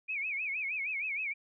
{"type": "tone with vibrato", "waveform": "sine", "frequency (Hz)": 2365, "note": "D7", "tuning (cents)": 12, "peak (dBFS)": -32, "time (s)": [0.08, 1.34], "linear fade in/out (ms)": 20, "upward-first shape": "sine", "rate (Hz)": 6.4, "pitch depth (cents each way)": 160, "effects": []}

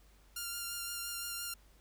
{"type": "tone with vibrato", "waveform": "5% pulse", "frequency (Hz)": 1396, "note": "F6", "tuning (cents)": -1, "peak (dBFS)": -27, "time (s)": [0.36, 1.54], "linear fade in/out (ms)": 5, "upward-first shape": "sine", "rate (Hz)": 5.8, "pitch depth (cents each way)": 14, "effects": ["added 50 Hz sine -61 dBFS peak until 1.8 s", "pink hiss -67 dBFS RMS until 1.8 s"]}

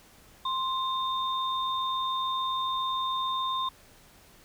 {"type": "tone pair together", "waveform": "sine", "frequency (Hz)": [1047, 3640], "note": ["C6", "A#7"], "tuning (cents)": [1, -42], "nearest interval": "octave + minor seventh", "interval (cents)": 2157, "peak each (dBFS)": [-28, -33], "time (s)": [0.45, 3.69], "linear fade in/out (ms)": 5, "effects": ["pink hiss -56 dBFS RMS until 4.44 s"]}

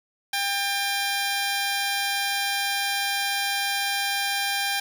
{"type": "tone pair together", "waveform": "10% pulse", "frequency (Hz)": [798, 1791.4], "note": ["G5", "A6"], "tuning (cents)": [31, 31], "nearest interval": "octave + major second", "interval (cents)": 1400, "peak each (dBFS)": [-16, -24], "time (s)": [0.33, 4.8], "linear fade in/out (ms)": 5, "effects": []}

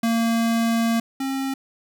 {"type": "tone pair in turn", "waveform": "square", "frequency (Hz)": [229.4, 269.1], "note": ["A#3", "C4"], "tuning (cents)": [-28, 49], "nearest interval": "minor third", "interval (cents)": 277, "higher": "second", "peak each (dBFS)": [-19, -24], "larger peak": "first", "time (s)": [[0.03, 1], [1.2, 1.54]], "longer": "first", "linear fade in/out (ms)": 5, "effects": []}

